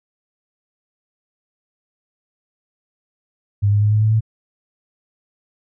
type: tone with pitch steps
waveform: sine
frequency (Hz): 101.6 / 103.32 / 105.06 / 106.84 / 108.64 / 110.48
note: G#2 / G#2 / G#2 / G#2 / A2 / A2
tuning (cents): -38 / -8 / +20 / +50 / -22 / +8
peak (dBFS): -12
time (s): 3.62-4.208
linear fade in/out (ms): 20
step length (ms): 98
effects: none